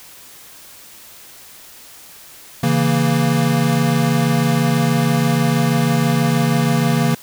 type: chord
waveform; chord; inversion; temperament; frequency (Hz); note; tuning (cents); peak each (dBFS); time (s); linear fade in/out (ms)
square; A# diminished; first; equal; 138.59 / 164.81 / 233.1; C#3 / E3 / A#3; 0 / 0 / 0; -19 / -19 / -19; 2.63-7.15; 5
effects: white hiss -41 dBFS RMS until 7.22 s